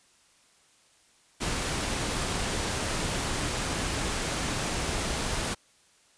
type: noise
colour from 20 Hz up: pink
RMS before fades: -30 dBFS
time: 1.4-5.55 s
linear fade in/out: 20 ms
effects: white hiss -62 dBFS RMS until 6.17 s + resampled to 22050 Hz